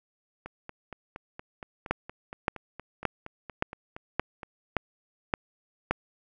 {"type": "two click trains", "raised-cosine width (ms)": 0.5, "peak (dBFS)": [-24, -9], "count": [18, 8], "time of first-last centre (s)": [[0.46, 4.432], [1.91, 5.91]], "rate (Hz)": [4.28, 1.75], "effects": []}